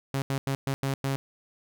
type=tone bursts at uneven times; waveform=sawtooth; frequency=136.3 Hz; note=C#3; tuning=29 cents flat; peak=-22 dBFS; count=6; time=0.14-0.22 / 0.3-0.38 / 0.47-0.55 / 0.67-0.74 / 0.83-0.94 / 1.04-1.16 s; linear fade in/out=0 ms; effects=none